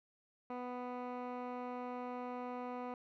15% pulse tone with low-pass filter, 247.8 Hz, B3, 6 cents sharp, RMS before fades -43 dBFS, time 0.5-2.94 s, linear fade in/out 2 ms, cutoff 1500 Hz, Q 1.2, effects none

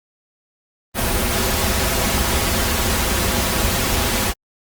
pink noise with comb filter, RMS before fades -19 dBFS, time 0.94-4.34 s, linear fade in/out 50 ms, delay 6.7 ms, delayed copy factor -0.6, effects Opus 32 kbps

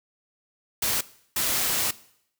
white noise bursts at uneven times, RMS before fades -25 dBFS, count 2, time 0.82-1.01 / 1.36-1.91 s, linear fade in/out 5 ms, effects noise-tail reverb RT60 0.7 s tail -19 dB re dry

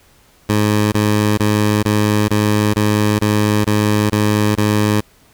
15% pulse tone bursts, 105.3 Hz, G#2, 24 cents sharp, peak -6 dBFS, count 10, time 0.49-5.006 s, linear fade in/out 5 ms, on 430 ms, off 24 ms, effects pink hiss -51 dBFS RMS until 5.33 s

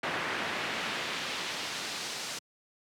brown noise with band-pass filter sweep, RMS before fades -35 dBFS, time 0.03-2.39 s, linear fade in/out 5 ms, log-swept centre 1800 to 6000 Hz, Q 1, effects high-pass 150 Hz 12 dB/octave

